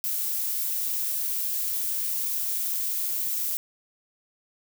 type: noise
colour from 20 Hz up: violet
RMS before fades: -28 dBFS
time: 0.04-3.57 s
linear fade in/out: 0 ms
effects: none